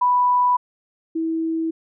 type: tone pair in turn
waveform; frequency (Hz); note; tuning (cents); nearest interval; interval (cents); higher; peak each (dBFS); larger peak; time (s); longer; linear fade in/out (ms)
sine; 987.8 / 324.8; B5 / E4; 0 / -26; octave + perfect fifth; 1926; first; -14 / -20; first; 0.01-0.57 / 1.15-1.71; neither; 10
effects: none